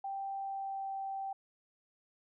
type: tone with pitch glide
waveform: sine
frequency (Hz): 784 to 779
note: G5 to G5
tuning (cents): 0 to -11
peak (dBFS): -36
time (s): 0.04-1.33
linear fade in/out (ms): 5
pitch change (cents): -11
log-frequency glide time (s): 0.37-0.92
effects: none